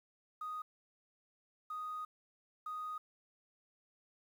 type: tone bursts at uneven times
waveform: sine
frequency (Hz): 1244.5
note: D#6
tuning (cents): 0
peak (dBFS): -38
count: 3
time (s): 0.41-0.62 / 1.7-2.05 / 2.66-2.98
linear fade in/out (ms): 5
effects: tanh soft clip ceiling -36 dBFS + 11-bit